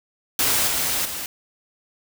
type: noise with level steps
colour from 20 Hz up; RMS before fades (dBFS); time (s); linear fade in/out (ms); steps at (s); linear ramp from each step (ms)
white; -20 / -23 / -30; 0.39-1.26; 2; 0.67 / 1.05; 5
effects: none